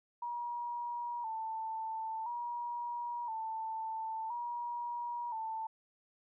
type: tone with vibrato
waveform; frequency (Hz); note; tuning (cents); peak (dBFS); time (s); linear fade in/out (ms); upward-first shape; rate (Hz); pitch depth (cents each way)
sine; 921; A#5; -21; -36; 0.22-5.67; 5; square; 0.49; 64
effects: none